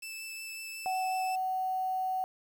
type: tone with vibrato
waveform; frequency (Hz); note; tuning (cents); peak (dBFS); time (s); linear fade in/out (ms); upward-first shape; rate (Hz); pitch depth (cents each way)
sawtooth; 2637; E7; 0; -36; 0.02-1.36; 10; triangle; 5.5; 10
type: tone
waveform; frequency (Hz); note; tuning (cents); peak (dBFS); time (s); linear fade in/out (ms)
sine; 750; F#5; +23; -29; 0.86-2.24; 0
effects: 9-bit